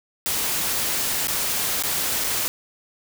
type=noise with dropouts; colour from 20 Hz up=white; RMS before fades=-24 dBFS; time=0.26-2.48 s; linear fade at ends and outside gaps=0 ms; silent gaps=1.272-1.282 / 1.824-1.836 / 2.239-2.243 s; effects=none